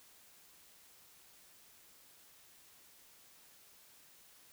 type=silence; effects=white hiss -62 dBFS RMS until 4.52 s